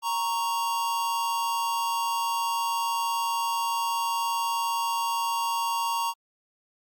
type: tone pair together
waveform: square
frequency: 929.3 / 1108.7 Hz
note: A#5 / C#6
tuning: -6 / 0 cents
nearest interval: minor third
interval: 306 cents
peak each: -27 / -32 dBFS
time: 0.02-6.14 s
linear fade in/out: 50 ms
effects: Opus 48 kbps